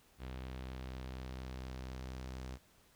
sawtooth tone with low-pass filter sweep, 64.2 Hz, C2, 32 cents flat, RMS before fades -45 dBFS, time 0.18-2.59 s, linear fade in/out 50 ms, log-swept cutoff 3500 to 6600 Hz, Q 1.3, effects pink hiss -67 dBFS RMS until 2.95 s

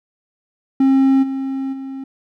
triangle tone with level steps, 268.3 Hz, C4, 44 cents sharp, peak -8 / -18 / -24 dBFS, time 0.8-2.04 s, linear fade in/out 5 ms, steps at 1.22 / 1.72 s, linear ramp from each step 20 ms, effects none

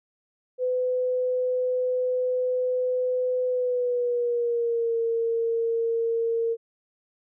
sine tone with pitch glide, 504 to 459.5 Hz, B4 to A#4, +35 to -25 cents, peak -22 dBFS, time 0.58-6.57 s, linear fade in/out 50 ms, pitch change -160 cents, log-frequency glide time 3.46-4.97 s, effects none

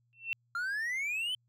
sine tone with exponential growth, 2696 Hz, E7, 38 cents sharp, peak -27 dBFS, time 0.13-0.33 s, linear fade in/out 0 ms, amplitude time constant 43 ms
triangle exponential sweep, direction up, 1368 to 3108 Hz, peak -30 dBFS, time 0.55-1.35 s, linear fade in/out 2 ms
effects added 119 Hz sine -70 dBFS peak until 1.48 s

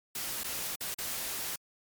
white noise with dropouts, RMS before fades -36 dBFS, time 0.15-1.56 s, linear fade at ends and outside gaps 5 ms, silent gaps 0.435-0.442 / 0.757-0.806 / 0.943-0.984 s, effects MP3 96 kbps

